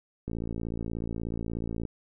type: click train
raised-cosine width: 3 ms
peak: -21 dBFS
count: 90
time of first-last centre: 0.28-1.852 s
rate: 56.6 Hz
effects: none